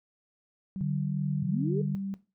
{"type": "tone with pitch glide", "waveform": "sine", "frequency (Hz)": [190.4, 195.64], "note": ["F#3", "G3"], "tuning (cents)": [50, -3], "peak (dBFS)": -32, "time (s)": [0.76, 2.14], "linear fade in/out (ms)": 0, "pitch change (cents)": 47, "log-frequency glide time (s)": [1.58, 1.97]}
{"type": "tone with tremolo", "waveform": "sine", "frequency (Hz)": 147.5, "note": "D3", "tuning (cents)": 8, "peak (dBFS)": -27, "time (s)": [0.81, 1.95], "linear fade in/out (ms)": 0, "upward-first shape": "triangle", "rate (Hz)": 2.4, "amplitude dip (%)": 25}
{"type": "linear sweep", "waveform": "sine", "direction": "up", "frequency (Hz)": [113.4, 440], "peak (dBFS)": -29, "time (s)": [1.42, 1.82], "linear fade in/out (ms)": 10}
{"effects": ["noise-tail reverb RT60 0.3 s tail -17 dB re dry"]}